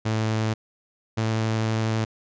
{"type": "tone pair in turn", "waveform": "sawtooth", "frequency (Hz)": [110, 111.02], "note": ["A2", "A2"], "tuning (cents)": [0, 16], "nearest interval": "unison", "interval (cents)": 16, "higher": "second", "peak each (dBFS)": -18, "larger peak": "neither", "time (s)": [[0.05, 0.54], [1.17, 2.05]], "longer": "second", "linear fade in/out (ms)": 10, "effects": ["resampled to 16000 Hz"]}